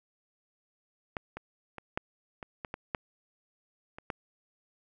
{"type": "clicks", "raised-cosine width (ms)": 0.5, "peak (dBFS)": [-18, -24, -26, -15, -25, -22, -21, -15, -28, -18], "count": 10, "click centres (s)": [1.168, 1.37, 1.783, 1.975, 2.428, 2.648, 2.741, 2.948, 3.985, 4.102], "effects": []}